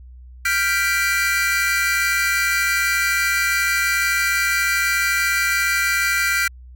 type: chord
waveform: 45% pulse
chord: G dominant seventh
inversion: third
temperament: equal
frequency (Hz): 1396.9 / 1568 / 1975.5 / 2349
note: F6 / G6 / B6 / D7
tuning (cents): 0 / 0 / 0 / 0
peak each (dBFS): -23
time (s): 0.45-6.48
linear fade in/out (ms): 5
effects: added 62 Hz sine -38 dBFS peak until 6.75 s